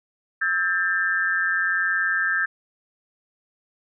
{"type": "tone cluster", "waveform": "sine", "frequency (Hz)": [1309, 1600, 1781], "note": ["E6", "G6", "A6"], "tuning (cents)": [-13, 35, 21], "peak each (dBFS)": [-30, -22, -24], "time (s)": [0.41, 2.46], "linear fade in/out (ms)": 10, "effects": []}